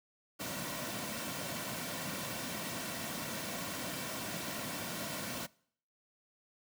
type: noise with comb filter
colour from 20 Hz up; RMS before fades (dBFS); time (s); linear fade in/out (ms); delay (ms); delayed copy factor
pink; -39; 0.39-5.47; 20; 2.4; -0.5
effects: noise-tail reverb RT60 0.6 s tail -23 dB re dry + high-pass 150 Hz 12 dB/octave